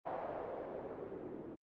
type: noise with low-pass filter sweep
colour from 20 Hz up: blue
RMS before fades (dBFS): -44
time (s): 0.05-1.56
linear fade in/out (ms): 20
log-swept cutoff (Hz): 720 to 320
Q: 2.5
effects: low-pass 2000 Hz 12 dB/octave + Opus 32 kbps